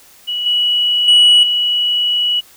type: tone with level steps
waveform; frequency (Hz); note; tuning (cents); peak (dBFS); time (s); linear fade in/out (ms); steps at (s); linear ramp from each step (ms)
sine; 2933; F#7; -16; -17 / -11 / -3 / -12; 0.27-2.41; 20; 0.46 / 1.08 / 1.43; 2
effects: tanh soft clip ceiling -4 dBFS + white hiss -45 dBFS RMS until 2.56 s